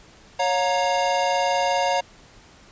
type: chord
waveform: square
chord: Bb minor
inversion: first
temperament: equal with one note detuned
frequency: 554.4 / 715.6 / 932.3 Hz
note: Db5 / F5 / Bb5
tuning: 0 / +42 / 0 cents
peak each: -25 / -24 / -25 dBFS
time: 0.39-2.01 s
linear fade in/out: 10 ms
effects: pink hiss -50 dBFS RMS until 2.71 s + resampled to 16000 Hz